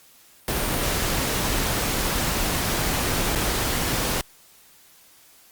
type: noise with dropouts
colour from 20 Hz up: pink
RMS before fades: -24 dBFS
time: 0.48-4.21 s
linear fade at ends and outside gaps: 1 ms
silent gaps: 3.351-3.357 s
effects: white hiss -53 dBFS RMS until 5.51 s + Opus 48 kbps